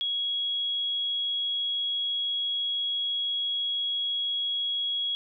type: tone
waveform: sine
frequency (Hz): 3322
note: G#7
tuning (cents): 0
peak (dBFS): -26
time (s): 0.01-5.15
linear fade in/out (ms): 0
effects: none